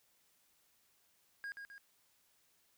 triangle tone with echo, 1630 Hz, G#6, 33 cents flat, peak -39 dBFS, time 1.44-1.52 s, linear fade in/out 0 ms, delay 130 ms, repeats 2, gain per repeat -5 dB, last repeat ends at 1.78 s, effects white hiss -73 dBFS RMS until 2.77 s

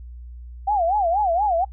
sine tone with vibrato, 750 Hz, F#5, 23 cents sharp, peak -17 dBFS, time 0.67-1.65 s, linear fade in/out 10 ms, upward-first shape sine, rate 4.2 Hz, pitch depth 220 cents each way, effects noise-tail reverb RT60 0.1 s tail -24 dB re dry + added 60 Hz sine -35 dBFS peak until 1.72 s

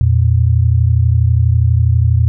sine tone pair together, 84.29 / 116.54 Hz, E2 / A#2, +39 / 0 cents, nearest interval tritone, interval 561 cents, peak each -11 dBFS, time 0.01-2.28 s, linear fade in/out 0 ms, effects none

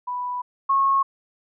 sine tone pair in turn, 987.8 / 1091.9 Hz, B5 / C#6, 0 / -26 cents, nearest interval major second, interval 174 cents, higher second, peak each -25 / -16 dBFS, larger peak second, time 0.07-0.42 / 0.69-1.03 s, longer first, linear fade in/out 10 ms, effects none

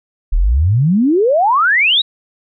sine exponential sweep, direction up, 34.42 to 3951 Hz, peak -9 dBFS, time 0.32-2.02 s, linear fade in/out 10 ms, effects none

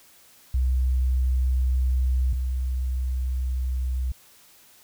sine tone pair in turn, 63.8 / 63.8 Hz, C2 / C2, -43 / -43 cents, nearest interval unison, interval 0 cents, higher neither, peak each -19 / -23 dBFS, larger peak first, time 0.54-2.33 / 2.33-4.12 s, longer neither, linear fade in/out 5 ms, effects white hiss -54 dBFS RMS until 4.83 s

